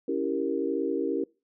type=chord; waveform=sine; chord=C# diminished seventh; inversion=none; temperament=equal with one note detuned; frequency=279.4 / 329.6 / 392 / 466.2 Hz; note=C#4 / E4 / G4 / Bb4; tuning=+14 / 0 / 0 / 0 cents; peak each=-31 dBFS; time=0.08-1.24 s; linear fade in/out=5 ms; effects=noise-tail reverb RT60 0.3 s tail -24 dB re dry